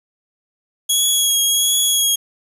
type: tone with vibrato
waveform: 15% pulse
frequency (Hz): 3322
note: G#7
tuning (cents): 0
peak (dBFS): -7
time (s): 0.89-2.16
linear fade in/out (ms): 10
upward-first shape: triangle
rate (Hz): 1.4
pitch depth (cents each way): 24
effects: resampled to 32000 Hz + 7-bit